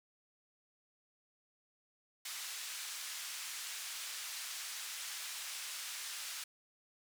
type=band-pass noise; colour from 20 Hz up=white; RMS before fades=-44 dBFS; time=2.25-6.44 s; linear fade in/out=5 ms; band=1400 to 8500 Hz; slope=12 dB/octave; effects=none